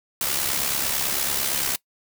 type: noise with amplitude modulation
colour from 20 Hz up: white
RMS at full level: -22 dBFS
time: 0.21-1.76 s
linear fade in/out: 2 ms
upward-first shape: sine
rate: 69 Hz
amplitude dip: 55%
effects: noise-tail reverb RT60 0.1 s tail -22 dB re dry